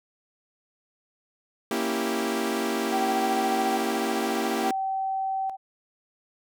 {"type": "chord", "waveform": "sawtooth", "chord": "A# diminished seventh", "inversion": "none", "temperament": "equal", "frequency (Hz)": [233.1, 277.2, 329.6, 392], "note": ["A#3", "C#4", "E4", "G4"], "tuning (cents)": [0, 0, 0, 0], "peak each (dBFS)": [-26, -29, -27, -26], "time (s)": [1.71, 4.71], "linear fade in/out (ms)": 2}
{"type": "tone with tremolo", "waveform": "sine", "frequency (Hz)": 770, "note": "G5", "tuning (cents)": -31, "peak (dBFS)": -25, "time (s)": [2.91, 5.57], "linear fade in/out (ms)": 20, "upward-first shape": "square", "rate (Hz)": 0.58, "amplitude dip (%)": 60}
{"effects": []}